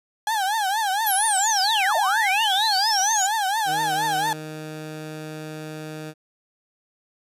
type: tone with vibrato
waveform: 35% pulse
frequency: 824 Hz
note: G#5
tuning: 14 cents flat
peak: -19 dBFS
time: 0.27-4.33 s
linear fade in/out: 2 ms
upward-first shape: triangle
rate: 4.3 Hz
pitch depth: 190 cents each way
type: linear two-way sweep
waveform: sine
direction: down then up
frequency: 11910 to 600 to 7040 Hz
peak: -21 dBFS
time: 1.06-3.27 s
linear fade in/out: 10 ms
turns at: 1.96 s
type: tone with pitch glide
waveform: 15% pulse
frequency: 156.4 to 155.05 Hz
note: D#3 to D#3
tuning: +9 to -6 cents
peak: -26 dBFS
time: 3.65-6.14 s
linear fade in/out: 50 ms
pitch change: -15 cents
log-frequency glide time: 3.9-3.97 s
effects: resampled to 32000 Hz